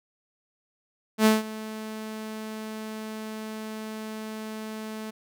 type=tone with ADSR envelope; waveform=sawtooth; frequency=217.7 Hz; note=A3; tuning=18 cents flat; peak=-11 dBFS; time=1.18-5.11 s; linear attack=75 ms; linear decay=170 ms; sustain=-19 dB; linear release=13 ms; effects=none